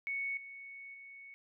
sine tone with level steps, 2218 Hz, C#7, in tune, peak -34 / -46 / -49 dBFS, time 0.07-1.34 s, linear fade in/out 0 ms, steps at 0.37 / 0.94 s, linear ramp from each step 2 ms, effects none

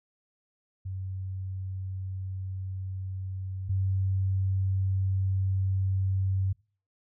sine tone pair in turn, 94.6 / 95.59 Hz, F#2 / G2, +39 / -43 cents, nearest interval unison, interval 18 cents, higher second, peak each -32 / -24 dBFS, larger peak second, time 0.85-3.69 / 3.69-6.53 s, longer neither, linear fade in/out 10 ms, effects noise-tail reverb RT60 0.4 s tail -25 dB re dry

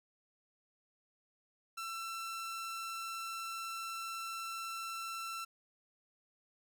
sawtooth tone, 1342 Hz, E6, 31 cents sharp, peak -36 dBFS, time 1.77-5.45 s, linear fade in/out 10 ms, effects none

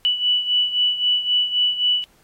sine beating tone pair, 2960 / 2963.8 Hz, F#7 / F#7, 0 / +2 cents, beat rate 3.8 Hz, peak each -18 / -23 dBFS, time 0.05-2.04 s, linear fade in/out 0 ms, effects pink hiss -58 dBFS RMS until 2.23 s + AAC 48 kbps

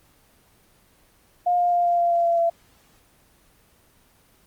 sine tone with pitch steps, 710 / 705.1 / 700.2 / 695.4 / 690.6 / 685.8 / 681.1 / 676.4 Hz, F5 / F5 / F5 / F5 / F5 / F5 / F5 / E5, +28 / +16 / +4 / -8 / -20 / -32 / -44 / +44 cents, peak -17 dBFS, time 1.46-2.5 s, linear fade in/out 10 ms, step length 130 ms, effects pink hiss -58 dBFS RMS until 4.46 s + Opus 24 kbps

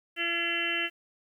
harmonic tone with a mistuned harmonic, 340 Hz, F4, 46 cents flat, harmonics 1 / 2 / 4 / 5 / 6 / 7 / 8 / 9, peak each -38 / -42 / -40 / -35 / -34 / -42 / -31 / -34 dBFS, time 0.16-0.9 s, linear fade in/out 50 ms, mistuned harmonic 7, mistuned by -34 cents, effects 10-bit

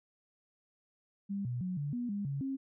sine tone with pitch steps, 199.2 / 122.5 / 182.9 / 144.3 / 242.4 / 202.6 / 139.3 / 269.2 Hz, G3 / B2 / F#3 / D3 / B3 / G#3 / C#3 / C4, +28 / -14 / -20 / -30 / -32 / -43 / +9 / +49 cents, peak -33 dBFS, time 1.29-2.57 s, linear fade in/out 20 ms, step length 160 ms, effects none

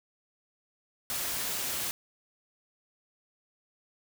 white noise, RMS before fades -33 dBFS, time 1.1-1.91 s, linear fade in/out 0 ms, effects none

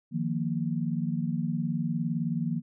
sine chord, Eb suspended second, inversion none, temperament just, 155.56 / 175.01 / 233.3 Hz, Eb3 / F3 / Bb3, 0 / +4 / +2 cents, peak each -31 dBFS, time 0.11-2.62 s, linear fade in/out 50 ms, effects none

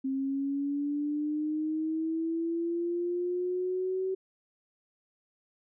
sine linear sweep, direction up, 265.5 to 380 Hz, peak -28 dBFS, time 0.04-4.15 s, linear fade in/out 10 ms, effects none

